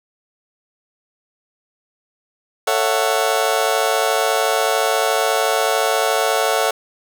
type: chord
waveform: 30% pulse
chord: F# minor seventh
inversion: first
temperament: just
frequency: 444 / 555 / 666 / 740 Hz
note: A4 / C#5 / E5 / F#5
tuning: +16 / +2 / +18 / 0 cents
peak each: -19 dBFS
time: 2.67-6.71 s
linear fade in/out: 5 ms
effects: none